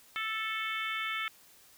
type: harmonic tone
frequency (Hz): 440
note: A4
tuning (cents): 0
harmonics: 3 / 4 / 5 / 6 / 7 / 8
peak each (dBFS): -37 / -40 / -36 / -44 / -42 / -43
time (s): 0.16-1.28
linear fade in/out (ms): 0
effects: white hiss -59 dBFS RMS until 1.77 s